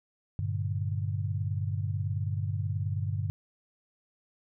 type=chord; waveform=sine; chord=G minor; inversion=none; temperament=equal; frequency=98 / 116.54 / 146.83 Hz; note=G2 / Bb2 / D3; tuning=0 / 0 / 0 cents; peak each=-30 / -35 / -35 dBFS; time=0.39-3.3 s; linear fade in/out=0 ms; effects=none